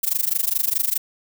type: noise with amplitude modulation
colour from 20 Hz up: violet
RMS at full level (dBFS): -18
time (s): 0.03-0.98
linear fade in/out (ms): 10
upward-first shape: sine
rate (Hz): 24.8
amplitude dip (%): 95
effects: none